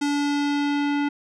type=tone with low-pass filter sweep; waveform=square; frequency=288 Hz; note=D4; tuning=34 cents flat; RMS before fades=-23 dBFS; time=0.01-1.09 s; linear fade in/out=10 ms; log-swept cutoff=7400 to 2500 Hz; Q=1.1; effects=none